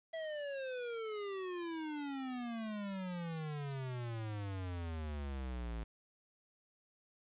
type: exponential sweep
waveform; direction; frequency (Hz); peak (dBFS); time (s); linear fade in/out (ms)
square; down; 659.3 to 54.6; -40; 0.13-5.84; 10
effects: resampled to 8000 Hz + 11-bit